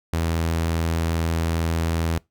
sawtooth tone, 82.41 Hz, E2, in tune, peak -17 dBFS, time 0.13-2.18 s, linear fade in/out 0 ms, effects noise-tail reverb RT60 0.2 s tail -24 dB re dry

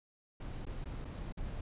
brown noise with dropouts, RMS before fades -41 dBFS, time 0.4-1.61 s, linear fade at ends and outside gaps 5 ms, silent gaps 0.653-0.666 / 0.844-0.856 / 1.047-1.051 / 1.324-1.372 s, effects resampled to 8000 Hz

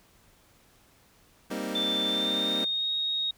25% pulse chord, C minor seventh, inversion second, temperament equal, 196 / 233.1 / 261.6 / 311.1 Hz, G3 / Bb3 / C4 / Eb4, 0 / 0 / 0 / 0 cents, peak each -33 dBFS, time 1.5-2.65 s, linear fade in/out 10 ms
sine tone with pitch glide, 3541 to 3749 Hz, A7 to A#7, +10 to +9 cents, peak -26 dBFS, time 1.75-3.31 s, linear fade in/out 5 ms, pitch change +99 cents, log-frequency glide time 2.06-2.88 s
effects pink hiss -61 dBFS RMS until 3.37 s

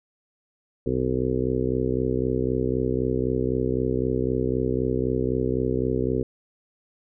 harmonic tone, 63.9 Hz, C2, 40 cents flat, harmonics 1 / 2 / 3 / 4 / 5 / 6 / 7 / 8, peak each -32 / -29 / -36 / -28 / -32 / -27 / -28 / -36 dBFS, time 0.86-6.23 s, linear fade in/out 5 ms, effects none

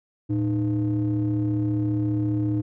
triangle ring-modulated tone, 96.3 Hz, G2, 30 cents flat, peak -16 dBFS, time 0.29-2.62 s, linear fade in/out 20 ms, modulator 210 Hz, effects none

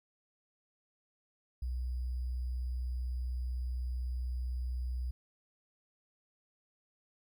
sine tone with sample-and-hold, 62.1 Hz, B1, 10 cents sharp, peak -33 dBFS, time 1.62-5.11 s, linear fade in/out 5 ms, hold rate 4900 Hz, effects none

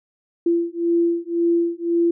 sine beating tone pair, 339.1 / 341 Hz, E4 / F4, +49 / -41 cents, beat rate 1.9 Hz, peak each -20 dBFS, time 0.46-2.11 s, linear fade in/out 5 ms, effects none

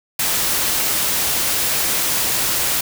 white noise, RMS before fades -19 dBFS, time 0.19-2.81 s, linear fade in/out 5 ms, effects none

